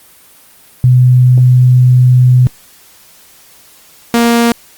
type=tone pair in turn; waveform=sine / sawtooth; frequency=125.8 / 234.5 Hz; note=B2 / A#3; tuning=+32 / +11 cents; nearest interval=major seventh; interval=1079 cents; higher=second; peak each=-3 dBFS; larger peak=neither; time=0.84-2.47 / 4.14-4.52 s; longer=first; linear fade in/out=0 ms; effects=white hiss -42 dBFS RMS until 4.77 s + Opus 32 kbps